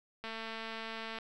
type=click train; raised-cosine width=0.3 ms; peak=-26 dBFS; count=213; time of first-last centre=0.24-1.186 s; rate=224 Hz; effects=none